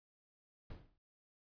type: noise with exponential decay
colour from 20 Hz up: brown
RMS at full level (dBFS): -43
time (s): 0.7-0.98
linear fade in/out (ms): 5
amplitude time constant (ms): 60
effects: resampled to 11025 Hz